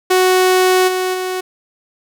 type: tone with level steps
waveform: sawtooth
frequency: 370 Hz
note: F#4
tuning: in tune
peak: -6 / -12 / -15 dBFS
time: 0.1-1.41 s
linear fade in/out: 10 ms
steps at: 0.87 / 1.13 s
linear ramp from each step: 20 ms
effects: none